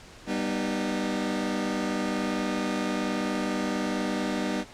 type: chord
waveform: sawtooth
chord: G augmented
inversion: none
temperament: just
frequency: 196 / 245 / 306.2 Hz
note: G3 / B3 / D#4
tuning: 0 / -14 / -28 cents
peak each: -27 / -27 / -27 dBFS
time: 0.26-4.65 s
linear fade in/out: 50 ms
effects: pink hiss -48 dBFS RMS until 4.73 s + low-pass 7000 Hz 12 dB/octave